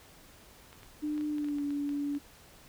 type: clicks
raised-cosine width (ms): 0.3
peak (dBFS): -34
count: 11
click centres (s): 0.729 / 0.832 / 1.179 / 1.21 / 1.383 / 1.445 / 1.486 / 1.585 / 1.706 / 1.892 / 2.15
type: tone with pitch glide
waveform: sine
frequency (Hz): 300 to 287.1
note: D4 to D4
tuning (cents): +37 to -39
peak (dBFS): -30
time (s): 1.02-2.19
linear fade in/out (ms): 20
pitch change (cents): -76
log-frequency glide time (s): 1.29-1.62
effects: pink hiss -56 dBFS RMS until 2.68 s